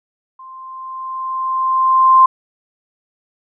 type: tone with level ramp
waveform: sine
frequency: 1046.5 Hz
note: C6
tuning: in tune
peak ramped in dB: -34 to -4 dBFS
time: 0.39-2.26 s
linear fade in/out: 5 ms
effects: none